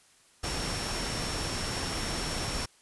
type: tone in noise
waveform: sine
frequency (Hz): 5460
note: F8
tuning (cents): -40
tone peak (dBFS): -39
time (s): 0.43-2.66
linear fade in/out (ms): 10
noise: pink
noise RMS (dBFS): -33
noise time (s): 0.43-2.66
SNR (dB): -9
effects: white hiss -61 dBFS RMS until 2.81 s + resampled to 24000 Hz